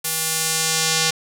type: tone with band-pass filter sweep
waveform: square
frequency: 160.7 Hz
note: E3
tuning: 44 cents flat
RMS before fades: -21 dBFS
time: 0.04-1.11 s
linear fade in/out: 10 ms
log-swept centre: 12000 to 5300 Hz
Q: 1
effects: 7-bit